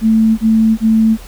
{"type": "tone bursts", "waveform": "sine", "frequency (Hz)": 221.6, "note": "A3", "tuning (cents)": 13, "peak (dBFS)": -7, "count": 3, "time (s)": [0.01, 1.174], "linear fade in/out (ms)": 50, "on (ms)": 370, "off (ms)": 27, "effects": ["added 42 Hz sine -32 dBFS peak until 1.27 s", "pink hiss -38 dBFS RMS until 1.27 s"]}